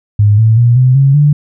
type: tone with pitch steps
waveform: sine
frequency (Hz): 103.83 / 111.28 / 119.27 / 127.83 / 137 / 146.84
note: G#2 / A2 / A#2 / C3 / C#3 / D3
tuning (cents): 0 / +20 / +40 / -40 / -20 / 0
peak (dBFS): -4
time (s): 0.19-1.33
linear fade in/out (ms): 5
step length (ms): 190
effects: none